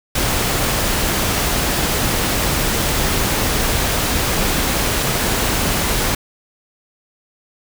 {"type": "noise", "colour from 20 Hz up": "pink", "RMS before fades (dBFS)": -18, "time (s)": [0.15, 6.15], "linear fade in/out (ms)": 5, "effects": []}